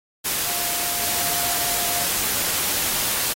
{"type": "tone in noise", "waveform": "sine", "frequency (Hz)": 702, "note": "F5", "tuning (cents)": 9, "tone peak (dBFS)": -32, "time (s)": [0.45, 2.06], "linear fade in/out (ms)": 20, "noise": "white", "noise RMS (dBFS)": -23, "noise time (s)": [0.24, 3.34], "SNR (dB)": -12, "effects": ["AAC 48 kbps"]}